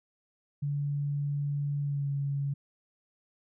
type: tone with pitch glide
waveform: sine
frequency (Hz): 143.6 to 140.48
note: D3 to C#3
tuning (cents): -39 to +23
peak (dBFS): -28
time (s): 0.62-2.54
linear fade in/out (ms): 10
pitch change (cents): -38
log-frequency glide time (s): 1.81-2.09
effects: none